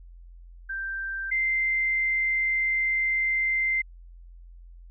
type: tone pair in turn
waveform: sine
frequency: 1570 / 2084 Hz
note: G6 / C7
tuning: +2 / -7 cents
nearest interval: perfect fourth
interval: 491 cents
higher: second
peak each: -29 / -22 dBFS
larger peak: second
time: 0.69-1.31 / 1.31-3.82 s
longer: second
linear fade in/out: 10 ms
effects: added 43 Hz sine -44 dBFS peak until 4.9 s